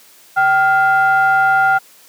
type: ring-modulated tone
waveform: triangle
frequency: 316.3 Hz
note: D#4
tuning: 29 cents sharp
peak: -5 dBFS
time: 0.36-1.79 s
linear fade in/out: 20 ms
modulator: 1090 Hz
effects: white hiss -46 dBFS RMS until 2.08 s + high-pass 200 Hz 12 dB/octave